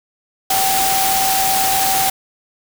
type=tone in noise; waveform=sine; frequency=771 Hz; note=G5; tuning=29 cents flat; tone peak=-17 dBFS; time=0.5-2.1 s; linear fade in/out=5 ms; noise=white; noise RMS=-18 dBFS; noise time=0.5-2.1 s; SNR=-2 dB; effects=none